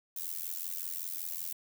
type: noise with amplitude modulation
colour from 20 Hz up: violet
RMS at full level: -34 dBFS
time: 0.16-1.53 s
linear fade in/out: 5 ms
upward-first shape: sine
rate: 85.3 Hz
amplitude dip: 100%
effects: none